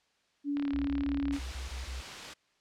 sine tone with pitch glide, 286.1 to 280.4 Hz, D4 to C#4, -45 to +20 cents, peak -29 dBFS, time 0.44-1.4 s, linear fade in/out 50 ms, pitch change -35 cents, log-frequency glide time 0.61-0.69 s
click train, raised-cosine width 0.3 ms, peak -26 dBFS, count 30, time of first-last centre 0.57-1.365 s, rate 36.5 Hz
sine tone bursts, 64.3 Hz, C2, 30 cents flat, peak -36 dBFS, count 8, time 0.73-2.011 s, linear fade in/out 10 ms, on 140 ms, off 23 ms
white noise, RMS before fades -41 dBFS, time 1.32-2.34 s, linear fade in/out 10 ms
effects white hiss -71 dBFS RMS until 2.6 s + low-pass 5000 Hz 12 dB/octave

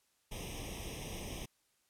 pink noise with comb filter, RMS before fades -43 dBFS, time 0.31-1.46 s, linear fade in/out 10 ms, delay 0.34 ms, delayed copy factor +0.95, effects white hiss -75 dBFS RMS until 1.89 s + low-pass 12000 Hz 12 dB/octave

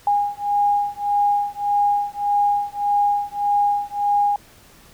sine beating tone pair, 817 / 818.7 Hz, G#5 / G#5, -29 / -25 cents, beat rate 1.7 Hz, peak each -20 dBFS, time 0.07-4.36 s, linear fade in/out 2 ms, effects pink hiss -49 dBFS RMS until 4.93 s

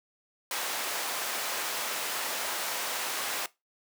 pink high-pass noise, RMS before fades -33 dBFS, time 0.51-3.46 s, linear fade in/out 2 ms, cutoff 660 Hz, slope 12 dB/octave, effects noise-tail reverb RT60 0.2 s tail -19 dB re dry

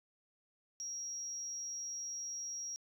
sine tone with amplitude modulation, 5650 Hz, F8, 19 cents sharp, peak -37 dBFS, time 0.8-2.76 s, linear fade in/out 0 ms, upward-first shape sine, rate 265 Hz, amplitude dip 35%, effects tanh soft clip ceiling -34 dBFS

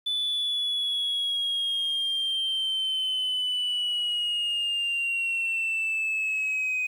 sine linear sweep, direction down, 3494 to 2500 Hz, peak -23 dBFS, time 0.06-6.87 s, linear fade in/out 10 ms, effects tanh soft clip ceiling -22 dBFS + 9-bit

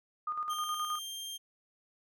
sine tone with tremolo, 1225 Hz, D#6, 27 cents flat, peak -31 dBFS, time 0.27-0.99 s, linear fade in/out 5 ms, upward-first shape square, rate 9.5 Hz, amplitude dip 50%
sawtooth tone with pitch glide, 3166 to 3186 Hz, G7 to G7, +17 to +27 cents, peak -36 dBFS, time 0.49-1.38 s, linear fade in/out 20 ms, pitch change +10 cents, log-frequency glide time 0.73-1.24 s
effects none

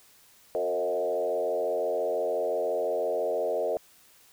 sine tone with frequency modulation, 542 Hz, C#5, 39 cents flat, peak -25 dBFS, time 0.55-3.77 s, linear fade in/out 0 ms, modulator 85.8 Hz, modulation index 1.6, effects white hiss -58 dBFS RMS until 4.32 s

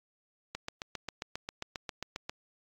click train, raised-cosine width 0.2 ms, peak -19 dBFS, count 14, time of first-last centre 0.55-2.295 s, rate 7.45 Hz, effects AAC 64 kbps

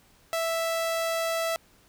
sawtooth tone, 659.3 Hz, E5, in tune, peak -22 dBFS, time 0.33-1.56 s, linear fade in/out 0 ms, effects pink hiss -60 dBFS RMS until 1.88 s

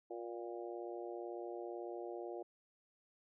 harmonic tone with a mistuned harmonic, 118 Hz, A#2, 22 cents sharp, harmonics 3 / 4 / 5 / 6 / 7, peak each -45 / -49 / -50 / -51 / -55 dBFS, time 0.1-2.43 s, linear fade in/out 10 ms, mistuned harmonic 7, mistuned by -38 cents, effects none

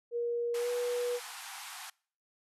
sine tone with pitch glide, 474.1 to 486.3 Hz, A#4 to B4, +29 to -27 cents, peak -30 dBFS, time 0.11-1.2 s, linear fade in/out 50 ms, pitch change +44 cents, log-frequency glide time 0.55-0.69 s
pink band-pass noise, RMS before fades -45 dBFS, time 0.54-1.9 s, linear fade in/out 5 ms, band 730 to 13000 Hz, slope 96 dB/octave
effects noise-tail reverb RT60 0.5 s tail -26 dB re dry

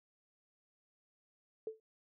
sine tone with exponential decay, 440 Hz, A4, in tune, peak -34 dBFS, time 1.67-1.8 s, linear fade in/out 2 ms, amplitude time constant 28 ms, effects none

